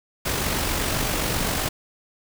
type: noise with amplitude modulation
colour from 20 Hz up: pink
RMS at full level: -23 dBFS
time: 0.25-1.69 s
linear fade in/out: 10 ms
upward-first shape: sine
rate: 47.7 Hz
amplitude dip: 35%
effects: none